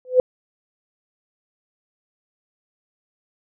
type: tone with exponential growth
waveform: sine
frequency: 506 Hz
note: B4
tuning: 42 cents sharp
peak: -6 dBFS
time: 0.05-0.2 s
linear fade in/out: 1 ms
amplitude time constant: 32 ms
effects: none